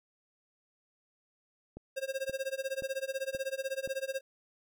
click train, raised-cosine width 2 ms, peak -31 dBFS, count 5, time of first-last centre 1.77-3.875 s, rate 1.9 Hz
square tone with tremolo, 536 Hz, C5, 42 cents sharp, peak -31 dBFS, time 1.96-4.21 s, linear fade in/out 20 ms, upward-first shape sine, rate 16 Hz, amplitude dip 95%
effects none

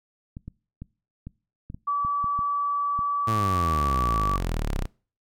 clicks, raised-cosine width 5 ms, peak -24 dBFS, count 10, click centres 0.369 / 0.48 / 0.82 / 1.27 / 1.701 / 1.745 / 2.049 / 2.243 / 2.391 / 2.991 s
sine tone, 1150 Hz, D6, 37 cents flat, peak -22 dBFS, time 1.87-4.37 s, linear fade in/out 10 ms
sawtooth exponential sweep, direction down, 115.3 to 30.71 Hz, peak -21 dBFS, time 3.27-4.86 s, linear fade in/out 10 ms
effects noise-tail reverb RT60 0.4 s tail -24 dB re dry

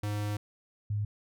square / sine tone pair in turn, 104.1 / 104.1 Hz, G#2 / G#2, +5 / +5 cents, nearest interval unison, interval 0 cents, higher neither, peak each -31 / -28 dBFS, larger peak second, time 0.03-0.37 / 0.9-1.05 s, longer first, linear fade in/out 5 ms, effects none

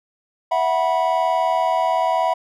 triangle chord, E suspended second, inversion none, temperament equal with one note detuned, 659.3 / 740 / 976.4 Hz, E5 / F#5 / B5, 0 / 0 / -20 cents, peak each -19 dBFS, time 0.51-2.34 s, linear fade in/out 10 ms, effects none

